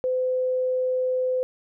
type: tone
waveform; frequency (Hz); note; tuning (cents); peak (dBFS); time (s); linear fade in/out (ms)
sine; 510; C5; -44; -21; 0.04-1.43; 0
effects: none